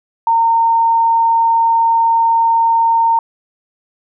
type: tone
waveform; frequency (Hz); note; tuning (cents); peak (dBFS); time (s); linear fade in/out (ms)
sine; 916; A#5; -31; -9; 0.27-3.19; 2
effects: none